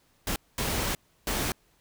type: noise bursts at uneven times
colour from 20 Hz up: pink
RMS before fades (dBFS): -29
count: 3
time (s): 0.27-0.36 / 0.58-0.95 / 1.27-1.52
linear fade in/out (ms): 2
effects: pink hiss -66 dBFS RMS until 1.8 s